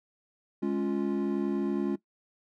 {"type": "chord", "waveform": "triangle", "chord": "Db major", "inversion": "second", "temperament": "equal", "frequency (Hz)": [207.7, 277.2, 349.2], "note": ["Ab3", "Db4", "F4"], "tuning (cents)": [0, 0, 0], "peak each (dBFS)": -29, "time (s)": [0.62, 1.96], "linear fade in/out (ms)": 10, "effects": ["noise-tail reverb RT60 0.1 s tail -18 dB re dry"]}